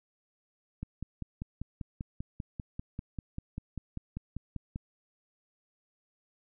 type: click train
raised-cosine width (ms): 5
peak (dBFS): -24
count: 21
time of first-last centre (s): 0.83-4.759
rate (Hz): 5.09
effects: none